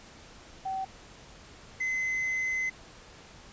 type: tone pair in turn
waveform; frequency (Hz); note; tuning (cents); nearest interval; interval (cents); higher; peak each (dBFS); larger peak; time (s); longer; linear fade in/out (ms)
sine / triangle; 766 / 2045; G5 / C7; -40 / -40; octave + perfect fourth; 1700; second; -30 / -26; second; 0.65-0.85 / 1.8-2.7; second; 10
effects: pink hiss -51 dBFS RMS until 3.52 s + resampled to 16000 Hz